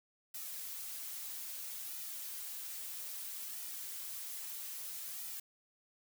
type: noise with flanger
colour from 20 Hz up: blue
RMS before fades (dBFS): -44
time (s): 0.34-5.4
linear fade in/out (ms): 5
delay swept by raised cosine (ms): 1.8 to 6.7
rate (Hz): 0.61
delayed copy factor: -0.55
effects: none